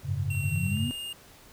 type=chord; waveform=sine; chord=F# suspended second; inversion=none; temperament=equal; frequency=92.5 / 103.83 / 138.59 Hz; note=F#2 / G#2 / C#3; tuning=0 / 0 / 0 cents; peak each=-31 dBFS; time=0.03-0.92 s; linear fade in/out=50 ms
type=tone with pitch glide; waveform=square; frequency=2733 to 2826 Hz; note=F7 to F7; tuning=-38 to +20 cents; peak=-35 dBFS; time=0.3-1.13 s; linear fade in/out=5 ms; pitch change=+58 cents; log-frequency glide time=0.7-0.8 s
type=click train; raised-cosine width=0.5 ms; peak=-38 dBFS; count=5; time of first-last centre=0.35-0.771 s; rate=9.49 Hz
type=exponential sweep; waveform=sine; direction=up; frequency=138.59 to 252.2 Hz; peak=-30 dBFS; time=0.44-0.91 s; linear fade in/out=0 ms
effects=pink hiss -53 dBFS RMS until 1.52 s